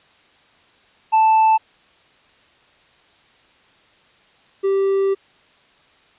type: tone pair in turn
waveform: triangle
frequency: 880 / 390.5 Hz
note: A5 / G4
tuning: 0 / -7 cents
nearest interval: octave + major second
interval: 1407 cents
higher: first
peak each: -9 / -13 dBFS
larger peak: first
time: 1.12-1.58 / 4.63-5.15 s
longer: second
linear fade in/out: 20 ms
effects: white hiss -54 dBFS RMS until 6.18 s + resampled to 8000 Hz